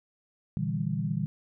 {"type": "chord", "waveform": "sine", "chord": "E half-diminished seventh", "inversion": "second", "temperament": "just", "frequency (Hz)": [118.67, 148.33, 164.81, 197.78], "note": ["Bb2", "D3", "E3", "G3"], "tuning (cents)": [31, 18, 0, 16], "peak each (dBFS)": [-34, -32, -32, -33], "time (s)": [0.57, 1.26], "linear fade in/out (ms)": 0, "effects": []}